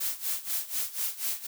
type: noise with tremolo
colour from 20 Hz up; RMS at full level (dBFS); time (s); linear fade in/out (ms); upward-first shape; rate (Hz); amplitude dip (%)
blue; -29; 0-1.47; 10; sine; 4.1; 85
effects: none